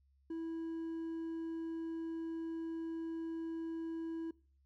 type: tone with hard clipping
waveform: triangle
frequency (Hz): 327.7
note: E4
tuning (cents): -10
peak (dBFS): -39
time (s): 0.3-4.31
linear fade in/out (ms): 5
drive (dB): 5
effects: noise-tail reverb RT60 0.4 s tail -23 dB re dry + added 68 Hz sine -68 dBFS peak until 4.65 s